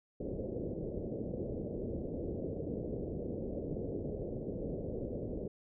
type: low-pass noise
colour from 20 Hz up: white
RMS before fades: -39 dBFS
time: 0.2-5.48 s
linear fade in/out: 5 ms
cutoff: 540 Hz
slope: 48 dB/octave
effects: none